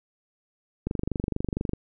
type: click train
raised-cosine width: 3 ms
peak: -14 dBFS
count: 22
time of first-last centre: 0.87-1.734 s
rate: 24.3 Hz
effects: none